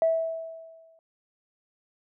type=tone with exponential decay; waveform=sine; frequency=653 Hz; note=E5; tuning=17 cents flat; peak=-17 dBFS; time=0.02-0.99 s; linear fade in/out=1 ms; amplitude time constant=210 ms; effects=tanh soft clip ceiling -13 dBFS